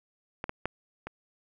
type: clicks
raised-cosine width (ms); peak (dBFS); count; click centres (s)
0.5; -18 / -17 / -14 / -22; 4; 0.441 / 0.494 / 0.656 / 1.07
effects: none